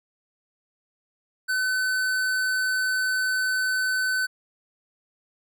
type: tone with tanh clipping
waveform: sine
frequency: 1515 Hz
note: F#6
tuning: 40 cents sharp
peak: -24 dBFS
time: 1.48-4.27 s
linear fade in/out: 20 ms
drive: 18 dB
effects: none